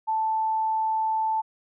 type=tone; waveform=sine; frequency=880 Hz; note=A5; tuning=in tune; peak=-22 dBFS; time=0.07-1.42 s; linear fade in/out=20 ms; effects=none